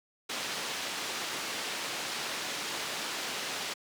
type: low-pass noise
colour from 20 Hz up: white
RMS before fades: -36 dBFS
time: 0.29-3.74 s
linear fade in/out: 10 ms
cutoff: 4800 Hz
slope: 12 dB/octave
effects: high-pass 200 Hz 12 dB/octave